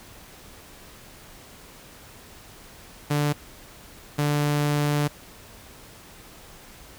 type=tone pair in turn; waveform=sawtooth; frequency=146.83 / 146.83 Hz; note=D3 / D3; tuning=0 / 0 cents; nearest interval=unison; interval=0 cents; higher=neither; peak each=-17 dBFS; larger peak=neither; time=3.1-3.33 / 4.18-5.08 s; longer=second; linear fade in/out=10 ms; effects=pink hiss -47 dBFS RMS until 6.98 s